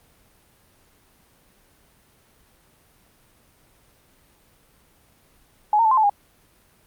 sine tone with pitch steps, 842 / 916 / 872 / 1044 / 871 / 814 Hz, G#5 / A#5 / A5 / C6 / A5 / G#5, +24 / -31 / -16 / -4 / -18 / -35 cents, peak -14 dBFS, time 5.73-6.096 s, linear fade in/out 2 ms, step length 61 ms, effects pink hiss -58 dBFS RMS until 6.86 s + Opus 32 kbps

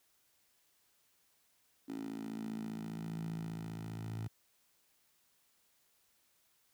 10% pulse tone with high-pass filter sweep, 55 Hz, A1, in tune, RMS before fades -42 dBFS, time 1.88-4.28 s, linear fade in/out 10 ms, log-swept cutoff 280 to 110 Hz, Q 5.4, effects white hiss -73 dBFS RMS until 6.73 s

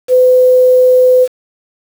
sine tone with quantisation, 506 Hz, B4, 42 cents sharp, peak -4 dBFS, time 0.08-1.28 s, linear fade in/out 50 ms, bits 5, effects none

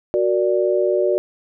sine chord, Gb augmented, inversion none, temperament equal, 370 / 466.2 / 587.3 Hz, Gb4 / Bb4 / D5, 0 / 0 / 0 cents, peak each -18 / -23 / -19 dBFS, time 0.14-1.18 s, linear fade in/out 0 ms, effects none

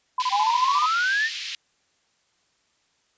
sine tone bursts, 1008 Hz, B5, 35 cents sharp, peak -20 dBFS, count 10, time 0.18-0.862 s, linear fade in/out 5 ms, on 43 ms, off 28 ms
white band-pass noise, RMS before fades -33 dBFS, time 0.2-1.55 s, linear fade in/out 0 ms, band 2200 to 4700 Hz, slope 24 dB/octave
sine exponential sweep, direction up, 770 to 1864.7 Hz, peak -20 dBFS, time 0.3-1.3 s, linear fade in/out 50 ms
effects white hiss -67 dBFS RMS until 3.17 s + resampled to 16000 Hz

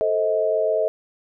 sine chord, A diminished, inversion none, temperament just, 440 / 528 / 633.6 Hz, A4 / C5 / Eb5, 0 / +16 / +31 cents, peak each -23 / -26 / -20 dBFS, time 0.01-0.88 s, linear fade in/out 0 ms, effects none

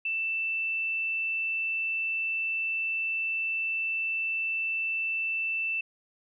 sine tone, 2660 Hz, E7, 15 cents sharp, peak -27 dBFS, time 0.05-5.81 s, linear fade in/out 5 ms, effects none

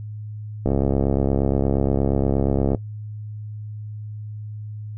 click train, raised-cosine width 2 ms, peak -7 dBFS, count 144, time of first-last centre 0.66-2.748 s, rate 68.5 Hz, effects noise-tail reverb RT60 0.1 s tail -18 dB re dry + added 106 Hz sine -30 dBFS peak until 4.97 s

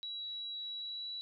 sine tone with pitch glide, 3899 to 3928 Hz, B7 to B7, -23 to -10 cents, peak -39 dBFS, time 0.03-1.21 s, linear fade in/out 0 ms, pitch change +13 cents, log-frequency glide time 0.74-1.1 s, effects none

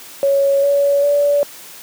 sine tone with pitch steps, 555 / 565.4 / 575.9 Hz, C#5 / C#5 / D5, +2 / +34 / -34 cents, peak -11 dBFS, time 0.23-1.43 s, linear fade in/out 0 ms, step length 400 ms, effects white hiss -37 dBFS RMS until 1.82 s + high-pass 150 Hz 12 dB/octave

